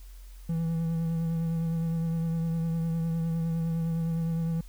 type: tone with vibrato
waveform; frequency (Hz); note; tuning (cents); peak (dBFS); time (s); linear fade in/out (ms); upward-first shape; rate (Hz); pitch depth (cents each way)
triangle; 164.81; E3; 0; -24; 0.49-4.61; 5; triangle; 9.8; 27
effects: added 44 Hz sine -43 dBFS peak until 4.68 s + white hiss -59 dBFS RMS until 4.68 s